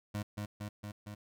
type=tone with echo; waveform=25% pulse; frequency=103.83 Hz; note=G#2; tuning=in tune; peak=-31 dBFS; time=0.14-0.23 s; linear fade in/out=10 ms; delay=230 ms; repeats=4; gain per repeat=-2 dB; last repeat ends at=1.15 s; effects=none